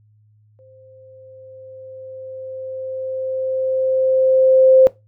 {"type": "tone with exponential growth", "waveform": "sine", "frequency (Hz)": 523, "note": "C5", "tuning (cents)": -1, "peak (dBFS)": -6, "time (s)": [0.59, 4.87], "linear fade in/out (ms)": 0, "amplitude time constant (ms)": 930, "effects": ["noise-tail reverb RT60 0.2 s tail -19 dB re dry", "added 106 Hz sine -51 dBFS peak until 5.07 s"]}